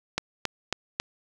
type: click train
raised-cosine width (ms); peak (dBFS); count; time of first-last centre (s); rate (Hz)
0.2; -8; 4; 0.18-1; 3.66
effects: none